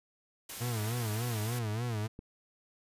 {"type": "noise", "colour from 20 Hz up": "white", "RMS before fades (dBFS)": -42, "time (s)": [0.49, 1.59], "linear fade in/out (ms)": 5}
{"type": "tone with vibrato", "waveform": "40% pulse", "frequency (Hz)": 113.5, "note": "A#2", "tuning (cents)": -46, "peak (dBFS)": -31, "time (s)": [0.6, 2.08], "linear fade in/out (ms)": 20, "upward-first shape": "sine", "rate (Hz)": 3.4, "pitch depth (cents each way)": 140}
{"type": "click", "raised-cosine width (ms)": 3, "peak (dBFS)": -31, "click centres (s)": 2.191}
{"effects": ["resampled to 32000 Hz"]}